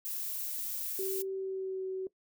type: noise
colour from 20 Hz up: violet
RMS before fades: -37 dBFS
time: 0.05-1.22 s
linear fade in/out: 0 ms
type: tone with pitch glide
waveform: sine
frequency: 384.4 to 377.6 Hz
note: G4 to F#4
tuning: -34 to +35 cents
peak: -33 dBFS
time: 0.99-2.07 s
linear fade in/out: 2 ms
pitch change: -31 cents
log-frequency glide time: 1.33-1.85 s
effects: noise-tail reverb RT60 0.1 s tail -19 dB re dry